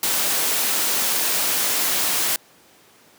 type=noise; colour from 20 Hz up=white; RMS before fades=-21 dBFS; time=0.03-2.36 s; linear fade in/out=2 ms; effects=pink hiss -52 dBFS RMS until 3.18 s + high-pass 200 Hz 12 dB/octave